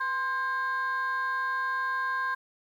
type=tone pair together; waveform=sine; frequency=1046.5 / 1599.4 Hz; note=C6 / G6; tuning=0 / +34 cents; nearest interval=perfect fifth; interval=734 cents; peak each=-28 / -28 dBFS; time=0-2.35 s; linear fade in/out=10 ms; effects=tanh soft clip ceiling -23 dBFS + 10-bit